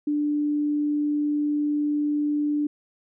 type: tone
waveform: sine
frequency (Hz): 295.2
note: D4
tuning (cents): +9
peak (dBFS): -21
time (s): 0.07-2.67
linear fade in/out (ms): 5
effects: none